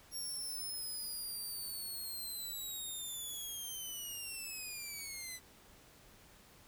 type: linear sweep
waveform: 10% pulse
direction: down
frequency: 5588 to 1986 Hz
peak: -34 dBFS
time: 0.11-5.4 s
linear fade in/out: 50 ms
effects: pink hiss -61 dBFS RMS until 6.67 s